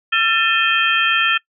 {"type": "tone cluster", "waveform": "sine", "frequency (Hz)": [1356, 1779, 2501, 2649, 3170], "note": ["E6", "A6", "D#7", "E7", "G7"], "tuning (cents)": [49, 19, 8, 8, 19], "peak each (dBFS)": [-19, -19, -21, -23, -19], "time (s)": [0.12, 1.38], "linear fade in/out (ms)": 10, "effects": ["noise-tail reverb RT60 0.1 s tail -23 dB re dry"]}